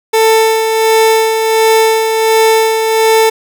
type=tone with tremolo; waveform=30% pulse; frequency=444.2 Hz; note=A4; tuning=16 cents sharp; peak=-3 dBFS; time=0.13-3.3 s; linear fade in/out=10 ms; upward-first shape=sine; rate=1.4 Hz; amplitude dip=45%; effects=none